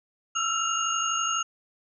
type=tone cluster; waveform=sine; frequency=1310 / 1362 / 2819 / 6560 Hz; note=E6 / F6 / F7 / G#8; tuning=-11 / -44 / +16 / -22 cents; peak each=-30 dBFS; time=0.35-1.43 s; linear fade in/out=10 ms; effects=none